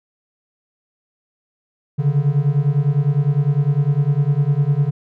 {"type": "beating tone pair", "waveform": "triangle", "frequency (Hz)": [138.59, 148.49], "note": ["C#3", "D3"], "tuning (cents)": [0, 19], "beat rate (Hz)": 9.9, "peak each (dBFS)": -15, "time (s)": [1.98, 4.91], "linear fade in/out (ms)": 20, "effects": []}